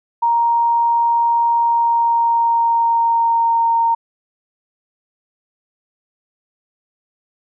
sine tone with pitch glide, 935 to 922.7 Hz, A#5 to A#5, +5 to -18 cents, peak -12 dBFS, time 0.22-3.95 s, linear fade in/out 10 ms, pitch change -23 cents, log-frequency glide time 1.56-3.65 s, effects none

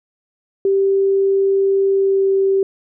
sine tone with pitch glide, 390.9 to 388.4 Hz, G4 to G4, -5 to -16 cents, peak -12 dBFS, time 0.65-2.63 s, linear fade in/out 2 ms, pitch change -11 cents, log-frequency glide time 1.89-2.3 s, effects none

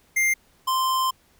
square tone pair in turn, 2100 / 1042.1 Hz, C7 / C6, +6 / -7 cents, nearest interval octave, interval 1213 cents, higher first, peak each -19 / -21 dBFS, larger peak first, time 0.16-0.34 / 0.67-1.11 s, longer second, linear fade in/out 10 ms, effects pink hiss -60 dBFS RMS until 1.39 s

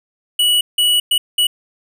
square tone bursts at uneven times, 2937 Hz, F#7, 13 cents flat, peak -12 dBFS, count 4, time 0.39-0.61 / 0.78-1 / 1.11-1.18 / 1.38-1.47 s, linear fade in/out 5 ms, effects none

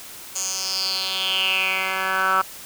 10% pulse tone with band-pass filter sweep, 189.4 Hz, F#3, 41 cents sharp, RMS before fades -23 dBFS, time 0.35-2.42 s, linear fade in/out 10 ms, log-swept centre 7000 to 1300 Hz, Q 5.9, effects white hiss -39 dBFS RMS until 2.65 s

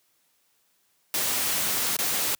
white noise with dropouts, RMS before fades -26 dBFS, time 1.14-2.35 s, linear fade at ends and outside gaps 1 ms, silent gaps 1.967-1.988 s, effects white hiss -68 dBFS RMS until 2.39 s + high-pass 100 Hz 12 dB/octave

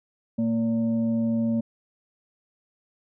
sine tone with frequency modulation, 228.3 Hz, A#3, 36 cents flat, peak -21 dBFS, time 0.38-1.61 s, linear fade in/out 10 ms, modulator 344 Hz, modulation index 0.44, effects none

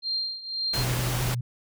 sine tone with tremolo, 4186 Hz, C8, in tune, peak -24 dBFS, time 0.02-0.86 s, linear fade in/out 50 ms, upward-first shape triangle, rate 1.9 Hz, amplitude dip 85%
pink noise, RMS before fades -30 dBFS, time 0.73-1.35 s, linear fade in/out 10 ms
sine tone with vibrato, 123.7 Hz, B2, 3 cents sharp, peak -26 dBFS, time 0.77-1.41 s, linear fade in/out 5 ms, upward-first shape square, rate 9.6 Hz, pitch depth 36 cents each way
effects none

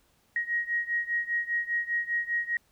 sine beating tone pair, 1885 / 1890 Hz, A#6 / A#6, +19 / +23 cents, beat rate 5 Hz, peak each -29 / -31 dBFS, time 0.36-2.57 s, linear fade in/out 2 ms, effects pink hiss -67 dBFS RMS until 2.71 s

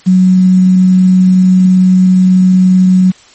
sine tone with quantisation, 185 Hz, F#3, in tune, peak -3 dBFS, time 0.06-3.12 s, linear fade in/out 20 ms, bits 5, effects white hiss -41 dBFS RMS until 3.34 s + MP3 32 kbps

